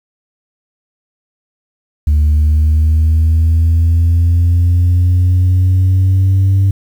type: linear sweep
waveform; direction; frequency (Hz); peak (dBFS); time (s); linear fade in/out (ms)
sine; up; 74.3 to 97.5; -5; 2.07-6.71; 5
effects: tanh soft clip ceiling -6 dBFS + 7-bit